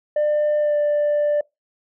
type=tone with pitch glide; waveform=sine; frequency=598 to 590.1 Hz; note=D5 to D5; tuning=+31 to +8 cents; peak=-14 dBFS; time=0.16-1.41 s; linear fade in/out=5 ms; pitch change=-23 cents; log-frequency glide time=0.59-0.76 s; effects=noise-tail reverb RT60 0.2 s tail -25 dB re dry + tanh soft clip ceiling -15 dBFS